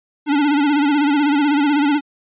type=tone with vibrato; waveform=square; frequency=290 Hz; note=D4; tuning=22 cents flat; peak=-14 dBFS; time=0.26-2.01 s; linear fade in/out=50 ms; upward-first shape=sine; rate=16 Hz; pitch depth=77 cents each way; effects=resampled to 8000 Hz